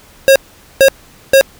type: tone bursts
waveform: square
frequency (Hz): 541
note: C#5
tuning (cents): -42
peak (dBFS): -4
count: 3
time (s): 0.28-1.411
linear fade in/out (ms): 0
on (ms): 77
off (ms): 450
effects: pink hiss -43 dBFS RMS until 1.59 s